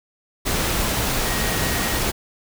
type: tone in noise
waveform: sine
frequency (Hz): 1885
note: A#6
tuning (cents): +19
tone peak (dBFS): -31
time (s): 1.25-1.99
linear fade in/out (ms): 20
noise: pink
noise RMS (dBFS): -22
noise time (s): 0.45-2.12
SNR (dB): -12
effects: none

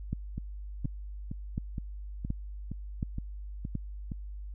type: two click trains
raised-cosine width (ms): 5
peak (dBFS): -19 / -23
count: 6 / 9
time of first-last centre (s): 0.13-3.753 / 0.38-4.118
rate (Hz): 1.38 / 2.14
effects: added 50 Hz sine -38 dBFS peak until 4.54 s

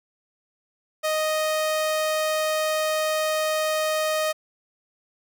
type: tone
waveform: sawtooth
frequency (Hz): 622.3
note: D#5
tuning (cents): 0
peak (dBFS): -18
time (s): 1.03-4.33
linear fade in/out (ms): 20
effects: none

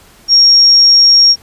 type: tone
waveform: sine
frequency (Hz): 5570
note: F8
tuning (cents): -5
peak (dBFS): -3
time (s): 0.28-1.36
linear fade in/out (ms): 50
effects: pink hiss -43 dBFS RMS until 1.42 s + resampled to 32000 Hz

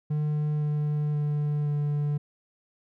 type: tone with pitch steps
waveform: triangle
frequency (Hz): 150.3 / 149.09 / 147.89 / 146.7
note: D3 / D3 / D3 / D3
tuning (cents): +40 / +26 / +12 / -2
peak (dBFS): -22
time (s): 0.1-2.18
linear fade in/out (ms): 10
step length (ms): 520
effects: none

